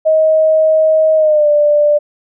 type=tone with pitch glide; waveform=sine; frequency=630 to 591.2 Hz; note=D#5 to D5; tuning=+21 to +11 cents; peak=-7 dBFS; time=0.05-1.99 s; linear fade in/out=20 ms; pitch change=-110 cents; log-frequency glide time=1.16-1.48 s; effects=none